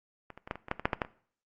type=clicks; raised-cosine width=0.5 ms; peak=-28 / -30 / -27 / -16 / -26 / -26 / -13 / -22 / -9 / -12 / -13 / -28 dBFS; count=12; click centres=0.303 / 0.376 / 0.475 / 0.511 / 0.556 / 0.684 / 0.714 / 0.796 / 0.855 / 0.932 / 1.018 / 1.049 s; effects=noise-tail reverb RT60 0.5 s tail -18 dB re dry + Opus 48 kbps